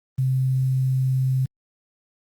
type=tone with quantisation; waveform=sine; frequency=130.81 Hz; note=C3; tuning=in tune; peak=-18 dBFS; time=0.18-1.46 s; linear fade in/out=10 ms; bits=8; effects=Opus 32 kbps